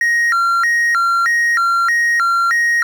triangle tone with vibrato, 1606 Hz, G6, 41 cents sharp, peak -10 dBFS, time 0.01-2.83 s, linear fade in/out 2 ms, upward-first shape square, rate 1.6 Hz, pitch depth 270 cents each way, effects 7-bit

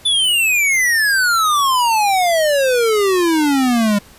square exponential sweep, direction down, 3520 to 200 Hz, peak -13 dBFS, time 0.05-3.99 s, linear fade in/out 10 ms, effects pink hiss -44 dBFS RMS until 4.18 s + resampled to 32000 Hz

